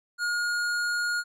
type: tone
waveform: square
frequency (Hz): 1431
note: F6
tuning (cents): +42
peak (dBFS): -26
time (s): 0.18-1.24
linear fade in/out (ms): 50
effects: low-pass 9000 Hz 12 dB/octave